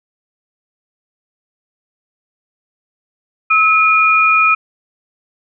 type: tone pair together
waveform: sine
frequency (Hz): 1293 / 2437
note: E6 / D#7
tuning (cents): -34 / -37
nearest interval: major seventh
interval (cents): 1097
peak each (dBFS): -11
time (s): 3.5-4.55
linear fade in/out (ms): 10
effects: none